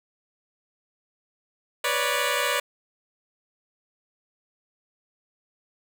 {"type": "tone cluster", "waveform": "10% pulse", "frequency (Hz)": [490.6, 560, 592], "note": ["B4", "C#5", "D5"], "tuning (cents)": [-12, 18, 14], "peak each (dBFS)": -19, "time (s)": [1.84, 2.6], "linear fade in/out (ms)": 5, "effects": []}